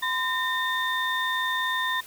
sine tone cluster, 1019 / 1822 / 3620 Hz, C6 / A#6 / A7, -46 / -40 / +48 cents, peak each -28 / -27 / -31 dBFS, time 0.02-2.01 s, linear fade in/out 10 ms, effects white hiss -46 dBFS RMS until 2.06 s

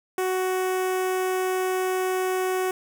sawtooth tone with notch filter, 371.9 Hz, F#4, 9 cents sharp, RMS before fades -25 dBFS, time 0.18-2.71 s, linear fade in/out 2 ms, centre 4200 Hz, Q 1.1, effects none

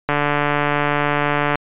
click train, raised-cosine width 0.5 ms, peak -3 dBFS, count 215, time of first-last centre 0.09-1.556 s, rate 146 Hz, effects resampled to 8000 Hz

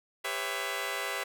10% pulse chord, C# half-diminished seventh, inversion second, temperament just, 399.1 / 498.9 / 554.4 / 665.2 Hz, G4 / B4 / C#5 / E5, +31 / +17 / 0 / +16 cents, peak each -30 dBFS, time 0.24-1.24 s, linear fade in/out 10 ms, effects none

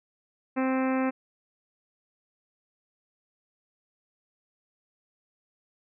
harmonic tone, 261.6 Hz, C4, in tune, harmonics 1 / 2 / 3 / 4 / 5 / 6 / 7 / 8 / 9 / 10, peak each -25 / -31 / -35 / -37 / -39 / -41 / -42 / -43 / -44 / -45 dBFS, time 0.56-1.11 s, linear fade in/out 20 ms, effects none

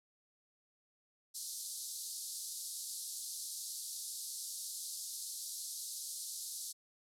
white band-pass noise, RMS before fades -44 dBFS, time 1.34-6.73 s, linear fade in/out 20 ms, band 4000 to 12000 Hz, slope 48 dB/octave, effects none

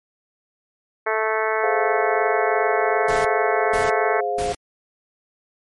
harmonic tone, 219 Hz, A3, 8 cents flat, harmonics 2 / 3 / 4 / 5 / 6 / 7 / 8 / 9 / 10, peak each -24 / -26 / -27 / -28 / -29 / -29 / -30 / -31 / -31 dBFS, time 1.06-4.21 s, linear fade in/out 10 ms
sine chord, F minor, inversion first, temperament equal with one note detuned, 415.3 / 523.3 / 703.7 Hz, Ab4 / C5 / F5, 0 / 0 / +13 cents, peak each -25 / -28 / -23 dBFS, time 1.63-4.53 s, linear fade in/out 10 ms
pink noise bursts, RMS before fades -31 dBFS, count 3, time 3.08-4.55 s, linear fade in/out 5 ms, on 170 ms, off 480 ms
effects MP3 48 kbps

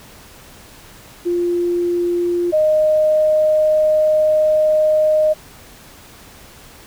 sine tone pair in turn, 349.2 / 617.3 Hz, F4 / D#5, 0 / -14 cents, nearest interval minor seventh, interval 986 cents, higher second, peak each -15 / -11 dBFS, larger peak second, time 1.25-2.52 / 2.52-5.34 s, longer second, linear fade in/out 20 ms, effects pink hiss -42 dBFS RMS until 6.86 s

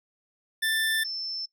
25% pulse / sine tone pair in turn, 1773 / 5313 Hz, A6 / E8, +13 / +13 cents, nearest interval octave + perfect fifth, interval 1900 cents, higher second, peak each -20 / -30 dBFS, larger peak first, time 0.62-1.04 / 1.04-1.46 s, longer neither, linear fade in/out 10 ms, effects noise-tail reverb RT60 0.1 s tail -21 dB re dry

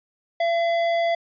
sine tone with tanh clipping, 677 Hz, E5, 46 cents sharp, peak -21 dBFS, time 0.4-1.15 s, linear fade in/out 5 ms, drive 14 dB, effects resampled to 11025 Hz

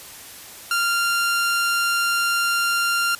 sawtooth tone, 1390 Hz, F6, 9 cents flat, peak -15 dBFS, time 0.71-3.15 s, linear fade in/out 2 ms, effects white hiss -40 dBFS RMS until 3.19 s + resampled to 32000 Hz

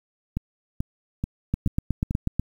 two click trains, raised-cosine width 5 ms, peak -10 / -13 dBFS, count 8 / 5, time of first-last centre 1.54-2.396 / 0.37-2.109 s, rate 8.18 / 2.3 Hz, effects 8-bit

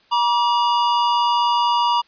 square tone pair together, 956 / 1160.5 Hz, A#5 / D6, +43 / -21 cents, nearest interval minor third, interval 336 cents, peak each -17 / -23 dBFS, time 0.11-2.02 s, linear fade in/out 20 ms, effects white hiss -56 dBFS RMS until 2.07 s + resampled to 11025 Hz

